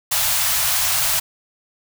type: band-stop noise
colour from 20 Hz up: white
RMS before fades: -19 dBFS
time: 0.11-1.2 s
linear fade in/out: 10 ms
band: 150 to 600 Hz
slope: 96 dB/octave
effects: none